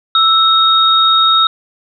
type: tone pair together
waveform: sine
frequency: 1318.5 / 3735 Hz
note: E6 / A#7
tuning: 0 / +3 cents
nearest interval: octave + tritone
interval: 1803 cents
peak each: -10 dBFS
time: 0.15-1.47 s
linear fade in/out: 2 ms
effects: none